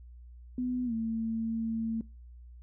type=tone with pitch glide; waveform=sine; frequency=250 to 225.3 Hz; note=B3 to A3; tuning=+21 to +41 cents; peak=-29 dBFS; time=0.58-2.01 s; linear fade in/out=2 ms; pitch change=-180 cents; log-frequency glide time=0.85-0.93 s; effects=noise-tail reverb RT60 0.3 s tail -23 dB re dry + added 60 Hz sine -47 dBFS peak until 2.62 s